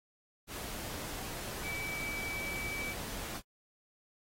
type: tone in noise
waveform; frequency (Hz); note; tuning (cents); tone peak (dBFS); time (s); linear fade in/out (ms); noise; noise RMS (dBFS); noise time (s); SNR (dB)
sine; 2300; D7; -37; -37; 1.62-2.95; 50; pink; -42; 0.47-3.42; +2
effects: AAC 48 kbps